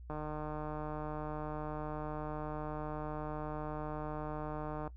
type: click train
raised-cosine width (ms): 1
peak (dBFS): -27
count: 727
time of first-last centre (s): 0.1-4.876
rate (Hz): 152
effects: noise-tail reverb RT60 0.1 s tail -17 dB re dry + added 60 Hz sine -47 dBFS peak until 4.96 s